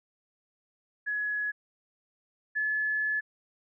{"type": "tone pair in turn", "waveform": "sine", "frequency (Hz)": [1688, 1718.5], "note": ["G#6", "A6"], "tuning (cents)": [28, -41], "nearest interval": "unison", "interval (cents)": 31, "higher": "second", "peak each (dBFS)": [-28, -26], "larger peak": "second", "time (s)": [[1.06, 1.52], [2.55, 3.21]], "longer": "second", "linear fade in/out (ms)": 20, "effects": []}